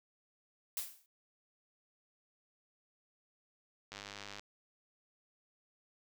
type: noise with exponential decay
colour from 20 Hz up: blue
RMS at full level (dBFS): -35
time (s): 0.77-1.06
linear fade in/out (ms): 1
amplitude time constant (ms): 62
type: click train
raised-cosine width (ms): 0.2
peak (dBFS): -28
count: 49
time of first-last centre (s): 3.92-4.395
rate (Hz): 101
effects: none